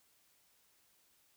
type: silence
effects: white hiss -71 dBFS RMS until 1.36 s